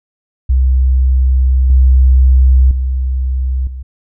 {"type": "tone with level steps", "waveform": "sine", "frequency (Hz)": 64.6, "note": "C2", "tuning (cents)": -21, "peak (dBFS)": [-7, -4, -12, -22], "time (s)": [0.49, 3.83], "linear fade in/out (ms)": 10, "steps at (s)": [1.7, 2.71, 3.67], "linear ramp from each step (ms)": 2, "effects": []}